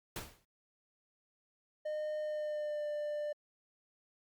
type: noise with exponential decay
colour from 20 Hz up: pink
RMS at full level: -38 dBFS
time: 0.16-0.45 s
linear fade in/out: 2 ms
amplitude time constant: 62 ms
type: tone with pitch glide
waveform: triangle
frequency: 610 to 594.7 Hz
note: D#5 to D5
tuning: -34 to +22 cents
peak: -33 dBFS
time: 1.85-3.33 s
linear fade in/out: 10 ms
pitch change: -44 cents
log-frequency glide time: 2.2-2.87 s
effects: Opus 48 kbps